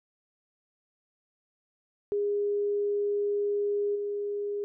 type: tone with level steps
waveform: sine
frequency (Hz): 409.2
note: G#4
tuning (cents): -26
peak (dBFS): -25 / -29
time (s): 2.12-4.64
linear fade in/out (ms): 0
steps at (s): 3.95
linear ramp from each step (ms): 10
effects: none